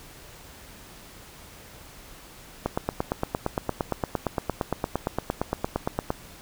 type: click train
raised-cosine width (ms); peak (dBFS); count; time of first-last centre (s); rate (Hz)
1; -10; 31; 2.66-6.104; 8.71
effects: pink hiss -47 dBFS RMS until 6.41 s